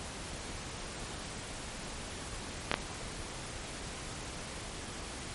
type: clicks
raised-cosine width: 0.3 ms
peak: -10 dBFS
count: 2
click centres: 2.715 / 2.741 s
effects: pink hiss -42 dBFS RMS until 5.34 s + MP3 48 kbps